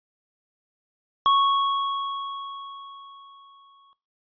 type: tone with exponential decay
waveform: square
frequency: 1106 Hz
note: C#6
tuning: 4 cents flat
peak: -16 dBFS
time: 1.26-3.93 s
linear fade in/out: 0 ms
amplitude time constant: 580 ms
effects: noise-tail reverb RT60 0.3 s tail -18 dB re dry + resampled to 11025 Hz